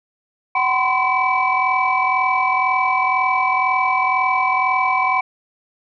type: tone cluster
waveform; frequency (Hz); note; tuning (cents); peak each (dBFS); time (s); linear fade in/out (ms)
sine; 756 / 1008 / 1050 / 2299; F#5 / B5 / C6 / D7; +37 / +35 / +6 / -37; -20; 0.55-5.21; 5
effects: tanh soft clip ceiling -6 dBFS